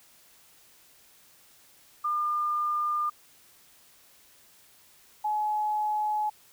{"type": "tone pair in turn", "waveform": "sine", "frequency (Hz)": [1204, 848.1], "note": ["D6", "G#5"], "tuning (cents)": [43, 36], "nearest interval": "tritone", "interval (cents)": 607, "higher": "first", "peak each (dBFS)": -25, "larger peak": "neither", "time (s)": [[2.04, 3.1], [5.24, 6.3]], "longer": "neither", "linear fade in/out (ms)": 10, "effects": ["white hiss -58 dBFS RMS until 6.52 s"]}